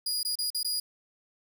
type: tone with dropouts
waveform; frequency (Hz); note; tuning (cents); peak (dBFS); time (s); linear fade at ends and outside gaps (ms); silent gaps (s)
sawtooth; 4887; D#8; -32; -25; 0.06-0.8; 5; 0.231-0.249 / 0.355-0.387 / 0.503-0.546 / 0.631-0.646
effects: none